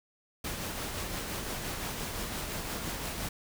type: noise with tremolo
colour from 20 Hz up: pink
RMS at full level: -35 dBFS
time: 0.44-3.29 s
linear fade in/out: 5 ms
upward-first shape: triangle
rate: 5.8 Hz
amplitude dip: 35%
effects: none